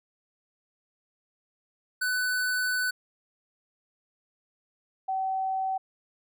square / sine tone pair in turn, 1498 / 763.4 Hz, F#6 / G5, +21 / -46 cents, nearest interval octave, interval 1167 cents, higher first, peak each -26 dBFS, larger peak neither, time 2.01-2.91 / 5.08-5.78 s, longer first, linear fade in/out 10 ms, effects none

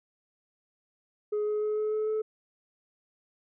sine tone with pitch steps, 420 / 422.7 / 425.4 / 428.1 / 430.8 / 433.6 Hz, G#4 / G#4 / G#4 / A4 / A4 / A4, +19 / +31 / +42 / -47 / -37 / -25 cents, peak -24 dBFS, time 1.32-2.22 s, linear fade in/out 10 ms, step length 150 ms, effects tanh soft clip ceiling -25 dBFS

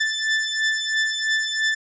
sawtooth beating tone pair, 1760 / 1763 Hz, A6 / A6, 0 / +3 cents, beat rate 3 Hz, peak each -19 / -21 dBFS, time 0-1.75 s, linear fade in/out 10 ms, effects resampled to 16000 Hz

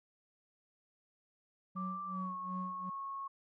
triangle tone with tremolo, 185 Hz, F#3, in tune, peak -36 dBFS, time 1.75-2.9 s, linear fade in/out 10 ms, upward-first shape sine, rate 2.7 Hz, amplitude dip 90%
sine tone with pitch glide, 1174.7 to 1096 Hz, D6 to C#6, 0 to -20 cents, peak -39 dBFS, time 1.76-3.28 s, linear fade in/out 10 ms, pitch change -120 cents, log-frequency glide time 2.1-2.32 s
effects none

